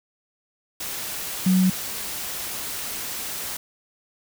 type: tone in noise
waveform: sine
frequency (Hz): 185.8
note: F#3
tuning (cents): +7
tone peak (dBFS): -15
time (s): 1.46-1.7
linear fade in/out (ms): 5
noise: white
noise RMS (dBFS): -31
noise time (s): 0.8-3.57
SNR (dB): +13
effects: none